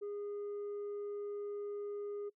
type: tone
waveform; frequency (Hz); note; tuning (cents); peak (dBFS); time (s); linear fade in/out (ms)
sine; 409.9; G#4; -23; -36; 0.01-2.3; 20
effects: noise-tail reverb RT60 0.1 s tail -25 dB re dry + tanh soft clip ceiling -38 dBFS